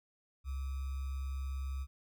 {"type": "tone with sample-and-hold", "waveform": "sine", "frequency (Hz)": 67.3, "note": "C2", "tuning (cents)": 49, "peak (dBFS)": -35, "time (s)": [0.44, 1.87], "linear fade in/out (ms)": 50, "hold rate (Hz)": 1225, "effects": []}